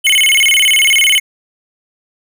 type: tone with vibrato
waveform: square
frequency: 2563 Hz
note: E7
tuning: 49 cents flat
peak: -8 dBFS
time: 0.04-1.2 s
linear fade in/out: 20 ms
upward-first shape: square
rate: 18 Hz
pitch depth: 290 cents each way
effects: none